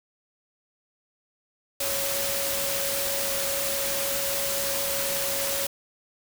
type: tone in noise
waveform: sine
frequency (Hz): 554.4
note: C#5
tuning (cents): 0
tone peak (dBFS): -32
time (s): 1.8-5.67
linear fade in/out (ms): 5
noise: white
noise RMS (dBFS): -28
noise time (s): 1.8-5.67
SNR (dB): -7
effects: none